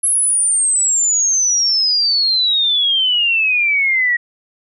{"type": "exponential sweep", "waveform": "sine", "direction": "down", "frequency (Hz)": [10980, 1900], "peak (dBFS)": -12, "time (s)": [0.03, 4.17], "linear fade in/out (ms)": 10, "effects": []}